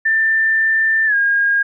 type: tone with pitch glide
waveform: sine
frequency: 1783 to 1625.6 Hz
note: A6 to G#6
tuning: +22 to -38 cents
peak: -12 dBFS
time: 0.05-1.63 s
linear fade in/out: 10 ms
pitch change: -160 cents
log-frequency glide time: 1.06-1.15 s
effects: none